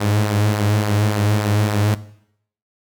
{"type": "tone with flanger", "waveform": "sawtooth", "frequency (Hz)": 104.5, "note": "G#2", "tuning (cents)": 11, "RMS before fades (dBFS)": -18, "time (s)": [0, 1.95], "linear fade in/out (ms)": 10, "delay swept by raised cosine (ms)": [0.3, 5.7], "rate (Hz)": 3.5, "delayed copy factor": -0.5, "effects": ["noise-tail reverb RT60 0.7 s tail -17 dB re dry"]}